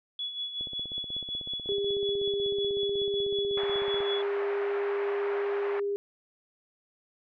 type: tone with tremolo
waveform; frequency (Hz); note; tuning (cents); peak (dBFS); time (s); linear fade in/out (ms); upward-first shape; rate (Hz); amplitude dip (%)
sine; 3392; G#7; +36; -30; 0.19-4.22; 2; sine; 5.4; 60
type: click train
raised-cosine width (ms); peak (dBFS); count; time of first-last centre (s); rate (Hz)
2; -32; 56; 0.61-4.005; 16.2
type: tone with pitch glide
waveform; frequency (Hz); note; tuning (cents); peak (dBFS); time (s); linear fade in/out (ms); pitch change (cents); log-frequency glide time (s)
sine; 401.3 to 403.6; G4 to G#4; +41 to -49; -27; 1.69-5.96; 0; +10; 3.42-5.26
type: band-pass noise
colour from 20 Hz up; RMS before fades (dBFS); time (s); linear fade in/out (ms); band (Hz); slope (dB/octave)
pink; -39; 3.57-5.8; 5; 600 to 2100; 24
effects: none